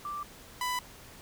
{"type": "tone pair in turn", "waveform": ["sine", "sawtooth"], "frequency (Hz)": [1174.7, 996], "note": ["D6", "B5"], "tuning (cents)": [0, 14], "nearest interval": "minor third", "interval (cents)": 286, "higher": "first", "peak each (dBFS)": [-34, -26], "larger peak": "second", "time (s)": [[0.05, 0.23], [0.61, 0.79]], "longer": "neither", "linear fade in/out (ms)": 2, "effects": ["pink hiss -51 dBFS RMS until 1.21 s"]}